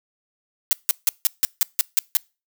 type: noise bursts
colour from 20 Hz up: blue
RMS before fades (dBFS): -17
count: 9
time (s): 0.71-2.17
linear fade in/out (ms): 0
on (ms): 20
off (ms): 160
effects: noise-tail reverb RT60 0.3 s tail -26 dB re dry